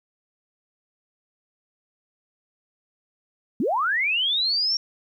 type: linear sweep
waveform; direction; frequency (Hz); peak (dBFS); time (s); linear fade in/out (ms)
sine; up; 186.5 to 5588; -20; 3.6-4.77; 2
effects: 10-bit